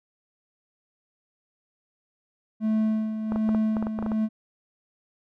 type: tone with tremolo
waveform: triangle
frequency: 217.9 Hz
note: A3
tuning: 17 cents flat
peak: -18 dBFS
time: 2.6-4.29 s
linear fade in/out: 50 ms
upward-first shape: sine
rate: 1.3 Hz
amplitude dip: 60%
type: clicks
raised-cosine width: 1 ms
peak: -17 dBFS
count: 11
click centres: 3.321 / 3.36 / 3.491 / 3.548 / 3.768 / 3.826 / 3.869 / 3.989 / 4.026 / 4.063 / 4.118 s
effects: none